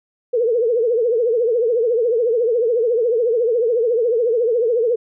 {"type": "tone with vibrato", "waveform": "sine", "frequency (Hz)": 467.7, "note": "A#4", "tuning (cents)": 6, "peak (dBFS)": -14, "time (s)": [0.33, 4.96], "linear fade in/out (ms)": 10, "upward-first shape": "triangle", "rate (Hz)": 14, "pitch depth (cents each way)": 150, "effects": []}